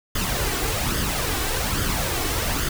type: noise with flanger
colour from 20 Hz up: pink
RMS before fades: -24 dBFS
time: 0.15-2.69 s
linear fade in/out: 5 ms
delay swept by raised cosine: 0.61 to 2.71 ms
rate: 1.2 Hz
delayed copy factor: +0.55
effects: none